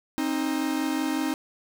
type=tone pair together; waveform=45% pulse; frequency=265.7 / 311.1 Hz; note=C4 / D#4; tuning=+27 / 0 cents; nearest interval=minor third; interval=273 cents; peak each=-28 / -27 dBFS; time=0.18-1.34 s; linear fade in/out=0 ms; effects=none